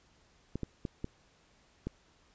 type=clicks; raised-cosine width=3 ms; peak=-22 dBFS; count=5; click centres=0.556 / 0.633 / 0.852 / 1.044 / 1.87 s; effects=pink hiss -66 dBFS RMS until 2.34 s + resampled to 16000 Hz